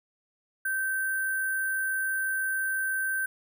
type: tone with sample-and-hold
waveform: sine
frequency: 1552 Hz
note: G6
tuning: 18 cents flat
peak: -26 dBFS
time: 0.65-3.26 s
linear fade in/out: 5 ms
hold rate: 11025 Hz
effects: none